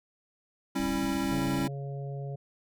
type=chord; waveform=square; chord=C# diminished; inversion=second; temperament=equal with one note detuned; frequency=196 / 272.3 / 329.6 Hz; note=G3 / C#4 / E4; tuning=0 / -31 / 0 cents; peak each=-34 / -31 / -34 dBFS; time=0.75-1.68 s; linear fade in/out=10 ms
type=low-pass noise; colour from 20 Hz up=pink; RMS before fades=-42 dBFS; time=0.79-1.65 s; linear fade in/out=0 ms; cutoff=260 Hz; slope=48 dB/octave
type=harmonic tone; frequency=139.1 Hz; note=C#3; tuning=6 cents sharp; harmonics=1 / 3 / 4 / 5; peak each=-34 / -44 / -46 / -48 dBFS; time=1.31-2.36 s; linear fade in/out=10 ms
effects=none